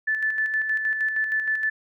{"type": "tone with tremolo", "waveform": "sine", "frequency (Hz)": 1749, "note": "A6", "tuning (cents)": -11, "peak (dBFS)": -20, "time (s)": [0.07, 1.7], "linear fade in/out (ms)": 10, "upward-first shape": "square", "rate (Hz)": 6.4, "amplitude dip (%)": 45, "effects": []}